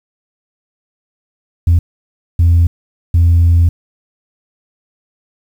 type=tone bursts at uneven times; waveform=sine; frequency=84.9 Hz; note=F2; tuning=48 cents flat; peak=-4 dBFS; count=3; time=1.67-1.79 / 2.39-2.67 / 3.14-3.69 s; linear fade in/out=5 ms; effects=tanh soft clip ceiling -4 dBFS + 7-bit